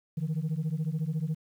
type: beating tone pair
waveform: sine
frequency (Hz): 150.4 / 164.4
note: D3 / E3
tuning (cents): +42 / -4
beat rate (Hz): 14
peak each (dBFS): -29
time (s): 0.17-1.35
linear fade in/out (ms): 10
effects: tanh soft clip ceiling -25 dBFS + 10-bit